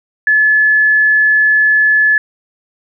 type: tone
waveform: sine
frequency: 1720 Hz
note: A6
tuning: 40 cents flat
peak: -7 dBFS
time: 0.27-2.18 s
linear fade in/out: 2 ms
effects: none